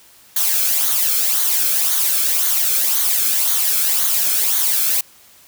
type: noise with flanger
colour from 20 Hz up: blue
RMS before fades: -17 dBFS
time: 0.36-5.01 s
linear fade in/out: 5 ms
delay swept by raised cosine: 0.38 to 1.07 ms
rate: 1.9 Hz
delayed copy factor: -0.55
effects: white hiss -48 dBFS RMS until 5.47 s